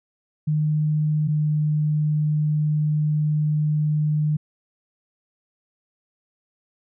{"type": "tone pair in turn", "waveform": "sine", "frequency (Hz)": [152.5, 151.53], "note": ["D#3", "D#3"], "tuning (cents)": [-34, -45], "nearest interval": "unison", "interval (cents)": 11, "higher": "first", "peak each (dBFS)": -18, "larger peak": "neither", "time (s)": [[0.47, 1.28], [1.28, 4.37]], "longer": "second", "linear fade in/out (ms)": 10, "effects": []}